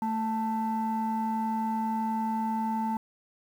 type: tone pair together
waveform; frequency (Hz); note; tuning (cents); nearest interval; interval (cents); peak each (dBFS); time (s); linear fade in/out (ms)
sine; 222.3 / 884; A3 / A5; +18 / +8; 2 octaves; 2390; -28; 0.02-2.97; 2
effects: tanh soft clip ceiling -22 dBFS + 9-bit